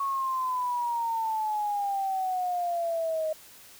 sine exponential sweep, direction down, 1108.7 to 622.3 Hz, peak -26 dBFS, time 0-3.33 s, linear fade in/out 5 ms, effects white hiss -51 dBFS RMS until 3.79 s

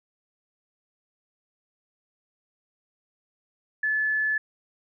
sine tone, 1729 Hz, A6, 31 cents flat, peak -22 dBFS, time 3.83-4.38 s, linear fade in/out 5 ms, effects none

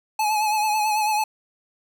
square tone with vibrato, 853 Hz, G#5, 46 cents sharp, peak -20 dBFS, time 0.19-1.24 s, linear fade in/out 5 ms, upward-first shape triangle, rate 9.1 Hz, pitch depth 49 cents each way, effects none

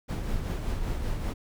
brown noise with tremolo, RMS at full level -28 dBFS, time 0.08-1.34 s, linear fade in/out 20 ms, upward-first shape triangle, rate 5.2 Hz, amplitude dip 45%, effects none

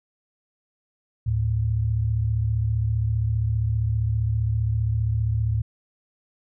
sine tone pair together, 74.85 / 110 Hz, D2 / A2, +33 / 0 cents, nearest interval perfect fifth, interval 667 cents, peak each -26 / -21 dBFS, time 1.26-5.62 s, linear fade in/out 10 ms, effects none

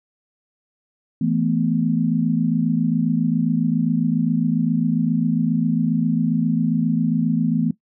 sine chord, E suspended fourth, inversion none, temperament just, 164.81 / 219.8 / 247.2 Hz, E3 / A3 / B3, 0 / -2 / +2 cents, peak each -21 dBFS, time 1.21-7.71 s, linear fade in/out 5 ms, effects noise-tail reverb RT60 0.1 s tail -17 dB re dry

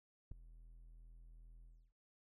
triangle tone with ADSR envelope, 41.2 Hz, E1, in tune, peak -37 dBFS, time 0.31-1.93 s, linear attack 6 ms, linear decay 4 ms, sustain -17 dB, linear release 290 ms, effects none

